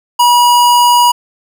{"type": "tone", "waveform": "square", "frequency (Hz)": 967, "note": "B5", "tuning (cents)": -37, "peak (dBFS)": -6, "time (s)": [0.19, 1.12], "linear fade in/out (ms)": 10, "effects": []}